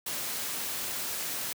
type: noise with amplitude modulation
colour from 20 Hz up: white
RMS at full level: -33 dBFS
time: 0.06-1.53 s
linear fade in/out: 5 ms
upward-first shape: sine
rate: 284 Hz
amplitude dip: 25%
effects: high-pass 100 Hz 12 dB/octave